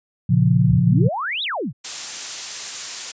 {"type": "chord", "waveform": "sine", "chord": "Bb minor", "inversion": "none", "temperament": "equal", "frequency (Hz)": [116.54, 138.59, 174.61], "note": ["Bb2", "Db3", "F3"], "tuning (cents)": [0, 0, 0], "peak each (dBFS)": -17, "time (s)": [0.29, 1.09], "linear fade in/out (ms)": 10}
{"type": "exponential two-way sweep", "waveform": "sine", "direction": "up then down", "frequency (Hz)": [51.1, 3968, 104.5], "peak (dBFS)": -22, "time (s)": [0.67, 1.73], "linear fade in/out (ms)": 50, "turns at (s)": 1.43}
{"type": "noise", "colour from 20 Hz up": "blue", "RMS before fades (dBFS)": -24, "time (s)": [1.84, 3.12], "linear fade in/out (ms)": 10}
{"effects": ["resampled to 16000 Hz"]}